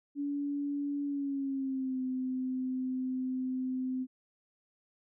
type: tone with pitch glide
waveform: sine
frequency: 285.6 to 257.4 Hz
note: D4 to C4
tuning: -48 to -28 cents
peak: -31 dBFS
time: 0.15-4.07 s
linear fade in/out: 50 ms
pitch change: -180 cents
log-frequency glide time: 1.05-2.01 s
effects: none